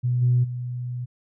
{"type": "tone with level steps", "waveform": "sine", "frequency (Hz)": 123.4, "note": "B2", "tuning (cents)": -1, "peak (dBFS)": [-19, -15, -27], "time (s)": [0.03, 1.06], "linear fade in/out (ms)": 20, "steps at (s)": [0.21, 0.43], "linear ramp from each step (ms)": 20, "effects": ["tanh soft clip ceiling -11 dBFS"]}